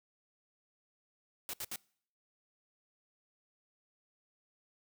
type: noise bursts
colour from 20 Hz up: white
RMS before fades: -40 dBFS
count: 3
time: 1.49-1.758 s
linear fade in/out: 0 ms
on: 44 ms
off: 68 ms
effects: noise-tail reverb RT60 0.6 s tail -25 dB re dry